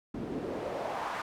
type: noise with band-pass filter sweep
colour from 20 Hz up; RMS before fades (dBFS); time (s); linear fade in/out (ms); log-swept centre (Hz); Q
pink; -36; 0.14-1.22; 5; 230 to 1200; 1.9
effects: none